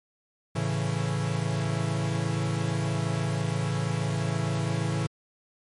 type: chord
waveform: 45% pulse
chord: A major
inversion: none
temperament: equal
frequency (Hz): 110 / 138.59 / 164.81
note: A2 / C#3 / E3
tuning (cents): 0 / 0 / 0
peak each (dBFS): -30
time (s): 0.55-5.07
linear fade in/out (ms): 10
effects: MP3 48 kbps